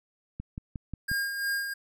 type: click train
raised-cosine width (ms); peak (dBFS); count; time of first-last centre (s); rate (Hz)
5; -23; 5; 0.4-1.116; 5.59
type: tone with tremolo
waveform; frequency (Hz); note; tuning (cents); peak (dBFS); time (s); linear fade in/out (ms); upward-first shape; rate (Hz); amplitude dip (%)
square; 1616; G#6; -48; -27; 1.08-1.74; 10; sine; 2.9; 50
effects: none